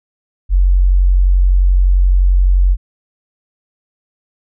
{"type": "tone", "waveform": "sine", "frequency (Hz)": 45.79, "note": "F#1", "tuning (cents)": -17, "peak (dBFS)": -7, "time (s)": [0.49, 2.77], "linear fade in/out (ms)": 50, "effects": []}